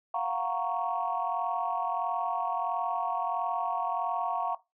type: chord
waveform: sine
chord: Gb major seventh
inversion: third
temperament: equal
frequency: 698.5 / 740 / 932.3 / 1108.7 Hz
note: F5 / Gb5 / Bb5 / Db6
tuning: 0 / 0 / 0 / 0 cents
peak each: -33 dBFS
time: 0.14-4.55 s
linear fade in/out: 5 ms
effects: noise-tail reverb RT60 0.2 s tail -17 dB re dry + tanh soft clip ceiling -18 dBFS